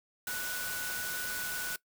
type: tone in noise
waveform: sine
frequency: 1479 Hz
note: F#6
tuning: 1 cent flat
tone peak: -37 dBFS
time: 0.27-1.76 s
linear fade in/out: 2 ms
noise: white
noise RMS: -38 dBFS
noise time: 0.27-1.76 s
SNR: -2 dB
effects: noise-tail reverb RT60 0.1 s tail -20 dB re dry